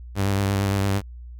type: tone with vibrato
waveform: sawtooth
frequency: 98.8 Hz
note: G2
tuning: 14 cents sharp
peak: -16 dBFS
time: 0.15-1.02 s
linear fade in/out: 50 ms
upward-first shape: sine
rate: 8.8 Hz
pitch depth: 29 cents each way
effects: added 60 Hz sine -36 dBFS peak until 1.39 s